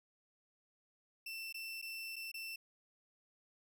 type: tone with dropouts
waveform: 30% pulse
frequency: 2677 Hz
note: E7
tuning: 26 cents sharp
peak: -40 dBFS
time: 1.26-2.56 s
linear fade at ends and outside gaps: 5 ms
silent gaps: 1.526-1.543 / 1.816-1.824 / 2.159-2.163 / 2.317-2.341 s
effects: none